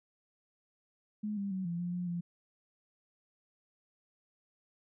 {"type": "tone with pitch steps", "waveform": "sine", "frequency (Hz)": [210.8, 199.1, 188.2, 171.1, 175.7, 178, 173], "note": ["G#3", "G3", "F#3", "F3", "F3", "F3", "F3"], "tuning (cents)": [26, 27, 30, -35, 11, 33, -16], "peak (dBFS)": -33, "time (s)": [1.23, 2.21], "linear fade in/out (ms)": 10, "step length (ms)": 140, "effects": []}